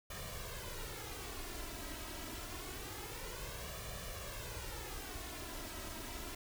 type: noise with flanger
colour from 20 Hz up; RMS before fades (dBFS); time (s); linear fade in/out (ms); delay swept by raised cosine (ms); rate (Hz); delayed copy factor
pink; -45; 0.1-6.35; 5; 1.7 to 3.1; 0.26; +0.65
effects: none